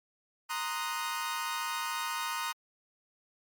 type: chord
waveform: sawtooth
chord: C half-diminished seventh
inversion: third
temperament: equal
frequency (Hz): 932.3 / 1046.5 / 1244.5 / 1480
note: Bb5 / C6 / Eb6 / Gb6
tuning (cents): 0 / 0 / 0 / 0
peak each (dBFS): -33 / -36 / -33 / -37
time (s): 0.49-2.53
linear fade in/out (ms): 20
effects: MP3 96 kbps